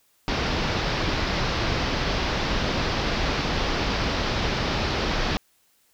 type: low-pass noise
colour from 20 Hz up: pink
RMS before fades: -25 dBFS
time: 0.28-5.37 s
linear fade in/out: 0 ms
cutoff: 5400 Hz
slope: 48 dB/octave
effects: white hiss -64 dBFS RMS until 5.93 s